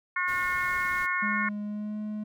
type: harmonic tone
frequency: 360.9 Hz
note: F#4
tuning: 43 cents flat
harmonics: 3 / 4 / 5 / 6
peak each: -31 / -31 / -31 / -31 dBFS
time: 0.16-1.49 s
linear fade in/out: 5 ms
type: noise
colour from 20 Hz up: pink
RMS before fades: -45 dBFS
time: 0.27-1.07 s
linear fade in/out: 20 ms
type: tone with pitch glide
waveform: triangle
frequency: 207.7 to 212.1 Hz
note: G#3 to G#3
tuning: 0 to +37 cents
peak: -29 dBFS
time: 1.22-2.24 s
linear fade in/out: 10 ms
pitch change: +37 cents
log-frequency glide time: 1.63-1.98 s
effects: none